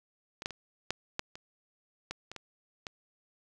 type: clicks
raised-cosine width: 0.2 ms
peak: -23 / -14 / -25 / -13 / -14 / -27 / -19 / -25 / -24 / -21 dBFS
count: 10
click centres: 0.421 / 0.459 / 0.507 / 0.906 / 1.194 / 1.355 / 2.11 / 2.316 / 2.363 / 2.868 s
effects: none